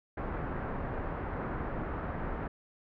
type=low-pass noise; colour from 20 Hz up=pink; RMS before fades=-36 dBFS; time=0.17-2.48 s; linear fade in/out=5 ms; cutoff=1600 Hz; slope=24 dB/octave; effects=none